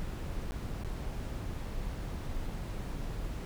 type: noise with dropouts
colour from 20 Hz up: brown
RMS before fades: -37 dBFS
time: 0-3.45 s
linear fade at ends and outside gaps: 0 ms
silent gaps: 0.508-0.52 / 0.836-0.847 s
effects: none